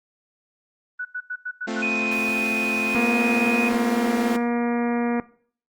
sine tone bursts, 1480 Hz, F#6, in tune, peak -26 dBFS, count 6, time 0.99-1.822 s, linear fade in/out 10 ms, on 62 ms, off 92 ms
sawtooth chord, F major, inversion first, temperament equal, 220 / 261.6 / 349.2 Hz, A3 / C4 / F4, 0 / 0 / 0 cents, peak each -24 / -27 / -28 dBFS, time 1.67-4.37 s, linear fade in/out 10 ms
sine tone, 2489 Hz, D#7, in tune, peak -22 dBFS, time 1.82-3.69 s, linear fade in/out 5 ms
harmonic tone, 238 Hz, A#3, 36 cents sharp, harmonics 1 / 2 / 3 / 4 / 5 / 6 / 7 / 8 / 9 / 10, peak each -22 / -28 / -32 / -34 / -36 / -38 / -39 / -40 / -41 / -42 dBFS, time 2.95-5.2 s, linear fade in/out 0 ms
effects noise-tail reverb RT60 0.5 s tail -19 dB re dry + Opus 24 kbps

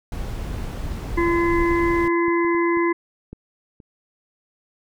brown noise, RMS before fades -28 dBFS, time 0.12-2.08 s, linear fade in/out 2 ms
harmonic tone, 341 Hz, F4, 41 cents flat, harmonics 1 / 3 / 5 / 6, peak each -18 / -24 / -33 / -27 dBFS, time 1.17-2.93 s, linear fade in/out 10 ms
clicks, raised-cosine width 3 ms, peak -23 / -29 / -30 / -27 / -22 / -32 dBFS, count 6, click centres 2.282 / 2.448 / 2.548 / 2.772 / 3.33 / 3.802 s
effects none

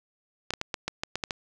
clicks, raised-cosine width 0.2 ms, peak -12 dBFS, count 9, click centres 0.506 / 0.537 / 0.614 / 0.742 / 0.88 / 1.035 / 1.156 / 1.238 / 1.308 s, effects none

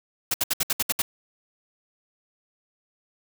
white noise bursts, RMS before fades -23 dBFS, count 8, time 0.31-1.02 s, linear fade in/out 5 ms, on 31 ms, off 66 ms, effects none

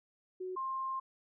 sine tone pair in turn, 370 / 1058.4 Hz, F#4 / C6, 0 / +20 cents, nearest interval octave + tritone, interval 1820 cents, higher second, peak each -37 / -34 dBFS, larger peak second, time 0.4-0.56 / 0.56-1 s, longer second, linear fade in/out 10 ms, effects none

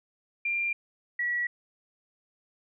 sine tone pair in turn, 2385 / 1932.2 Hz, D7 / B6, +26 / -38 cents, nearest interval major third, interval 364 cents, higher first, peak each -26 dBFS, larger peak neither, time 0.45-0.73 / 1.19-1.47 s, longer neither, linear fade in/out 5 ms, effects none

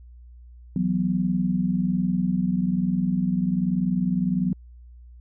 sine chord, E suspended second, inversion none, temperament equal with one note detuned, 164.81 / 185 / 246.2 Hz, E3 / F#3 / B3, 0 / 0 / -5 cents, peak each -28 / -22 / -27 dBFS, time 0.76-4.53 s, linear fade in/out 2 ms, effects added 60 Hz sine -43 dBFS peak until 5.2 s

